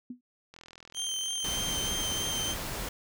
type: tone with exponential decay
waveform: sine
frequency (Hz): 246.9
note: B3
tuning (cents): 0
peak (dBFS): -33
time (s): 0.1-0.21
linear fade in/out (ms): 5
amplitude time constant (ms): 23
type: click train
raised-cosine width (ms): 0.2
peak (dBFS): -31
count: 74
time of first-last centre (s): 0.54-2.291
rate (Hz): 41.7
type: tone with vibrato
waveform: 25% pulse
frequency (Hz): 3136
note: G7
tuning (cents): 0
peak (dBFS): -27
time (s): 0.94-2.56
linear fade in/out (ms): 50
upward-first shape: sine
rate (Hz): 3.2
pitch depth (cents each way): 16
type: noise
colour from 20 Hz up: pink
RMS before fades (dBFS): -36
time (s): 1.44-2.89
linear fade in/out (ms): 5
effects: none